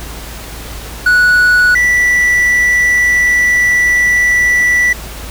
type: tone pair in turn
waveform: triangle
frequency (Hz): 1471 / 1963.5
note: F#6 / B6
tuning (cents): -11 / -11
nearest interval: perfect fourth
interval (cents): 500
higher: second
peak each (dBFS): -4 / -6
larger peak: first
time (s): 1.06-1.75 / 1.75-4.93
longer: second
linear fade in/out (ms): 5
effects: added 55 Hz sine -28 dBFS peak until 5.3 s + pink hiss -29 dBFS RMS until 5.3 s